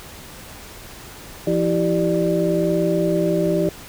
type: tone cluster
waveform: sine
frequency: 170.6 / 327.4 / 388.3 / 594 Hz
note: F3 / E4 / G4 / D5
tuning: -40 / -12 / -16 / +20 cents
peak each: -22 dBFS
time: 1.47-3.69 s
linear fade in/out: 2 ms
effects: pink hiss -39 dBFS RMS until 3.88 s